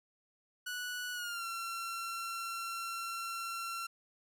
sawtooth tone with pitch glide, 1474 to 1359.5 Hz, F#6 to F6, -7 to -47 cents, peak -34 dBFS, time 0.66-3.87 s, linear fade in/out 10 ms, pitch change -140 cents, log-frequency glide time 1.13-1.45 s, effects none

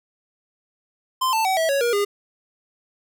square tone with pitch steps, 1037 / 887.3 / 759.1 / 649.5 / 555.7 / 475.5 / 406.8 Hz, C6 / A5 / F#5 / E5 / C#5 / A#4 / G#4, -16 / +14 / +44 / -26 / +4 / +34 / -36 cents, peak -19 dBFS, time 1.21-2.05 s, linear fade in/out 10 ms, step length 120 ms, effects none

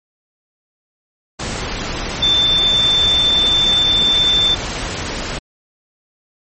sine tone in noise, 3547 Hz, A7, 13 cents sharp, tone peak -11 dBFS, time 2.22-4.55 s, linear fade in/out 10 ms, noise pink, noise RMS -23 dBFS, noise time 1.39-5.39 s, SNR +9 dB, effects MP3 32 kbps

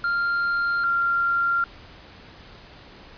triangle / sine tone pair in turn, 1394 / 1385.2 Hz, F6 / F6, -4 / -15 cents, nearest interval unison, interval 11 cents, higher first, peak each -19 dBFS, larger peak neither, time 0.04-0.84 / 0.84-1.64 s, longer neither, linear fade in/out 2 ms, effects pink hiss -46 dBFS RMS until 3.17 s + resampled to 11025 Hz

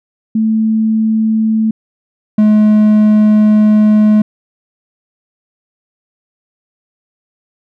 sine / triangle tone pair in turn, 220 / 212.8 Hz, A3 / G#3, 0 / +42 cents, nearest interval minor second, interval 58 cents, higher first, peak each -9 / -3 dBFS, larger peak second, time 0.35-1.71 / 2.38-4.22 s, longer second, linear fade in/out 5 ms, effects none

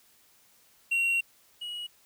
triangle tone pair in turn, 2744 / 2907 Hz, F7 / F#7, -31 / -31 cents, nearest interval minor second, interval 100 cents, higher second, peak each -22 / -33 dBFS, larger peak first, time 0.91-1.21 / 1.61-1.87 s, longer first, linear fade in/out 10 ms, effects white hiss -62 dBFS RMS until 2.05 s

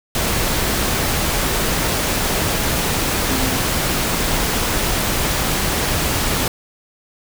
sine tone in noise, 261.6 Hz, C4, in tune, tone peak -23 dBFS, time 3.31-3.57 s, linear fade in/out 2 ms, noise pink, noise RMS -19 dBFS, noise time 0.15-6.48 s, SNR -7 dB, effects none

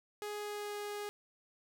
sawtooth tone with pitch glide, 416.5 to 413.1 Hz, G#4 to G#4, +5 to -9 cents, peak -35 dBFS, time 0.22-1.09 s, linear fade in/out 0 ms, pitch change -14 cents, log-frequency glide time 0.38-0.75 s, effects none

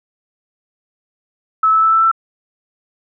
sine tone with pitch steps, 1300 / 1308.3 / 1316.6 / 1325 / 1333.5 Hz, E6 / E6 / E6 / E6 / E6, -24 / -13 / -3 / +9 / +20 cents, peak -9 dBFS, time 1.63-2.115 s, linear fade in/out 5 ms, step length 97 ms, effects none

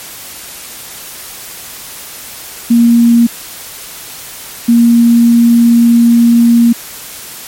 sine tone bursts at uneven times, 234.6 Hz, A#3, 11 cents sharp, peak -3 dBFS, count 2, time 2.7-3.27 / 4.68-6.73 s, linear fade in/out 10 ms, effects white hiss -28 dBFS RMS until 7.47 s + MP3 64 kbps

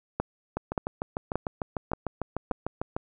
two click trains, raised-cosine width 1 ms, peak -12 / -15 dBFS, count 5 / 17, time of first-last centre 0.2-2.512 / 0.57-2.965 s, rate 1.73 / 6.68 Hz, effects none

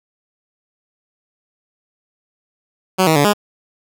10% pulse tone with pitch steps, 187.1 / 159.1 / 144.1 / 206.7 Hz, F#3 / D#3 / D3 / G#3, +20 / +39 / -33 / -8 cents, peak -3 dBFS, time 2.98-3.336 s, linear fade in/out 20 ms, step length 89 ms, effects none

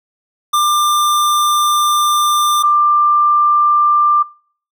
square / sine tone pair in turn, 1192 / 1187.5 Hz, D6 / D6, +25 / +19 cents, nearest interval unison, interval 6 cents, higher first, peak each -11 / -8 dBFS, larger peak second, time 0.53-2.63 / 2.63-4.23 s, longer first, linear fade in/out 10 ms, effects noise-tail reverb RT60 0.5 s tail -24 dB re dry

